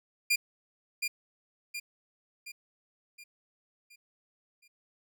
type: tone with echo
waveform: sawtooth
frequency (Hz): 2400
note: D7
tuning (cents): +37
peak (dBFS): -20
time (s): 0.3-0.36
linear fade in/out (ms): 10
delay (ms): 720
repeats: 6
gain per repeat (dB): -6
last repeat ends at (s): 4.68
effects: none